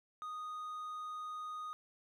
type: tone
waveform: triangle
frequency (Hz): 1240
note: D#6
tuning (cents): -6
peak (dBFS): -39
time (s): 0.22-1.73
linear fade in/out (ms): 0
effects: none